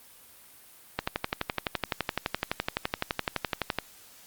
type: click train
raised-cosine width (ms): 0.3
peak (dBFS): -10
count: 34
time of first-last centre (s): 0.99-3.787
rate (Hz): 11.8
effects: white hiss -53 dBFS RMS until 4.26 s + Opus 32 kbps